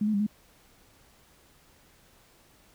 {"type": "tone with pitch steps", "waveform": "sine", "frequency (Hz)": [209.1, 215, 200.9, 210.8], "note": ["G#3", "A3", "G3", "G#3"], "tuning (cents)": [12, -40, 43, 26], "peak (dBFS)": -23, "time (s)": [0.01, 0.266], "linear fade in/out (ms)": 5, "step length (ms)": 64, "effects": ["pink hiss -60 dBFS RMS until 2.74 s"]}